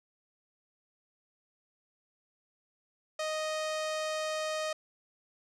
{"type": "tone with low-pass filter", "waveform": "sawtooth", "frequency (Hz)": 622.3, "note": "D#5", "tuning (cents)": 0, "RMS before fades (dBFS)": -34, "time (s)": [3.19, 4.73], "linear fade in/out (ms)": 5, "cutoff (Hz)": 7100, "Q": 1.1, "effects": []}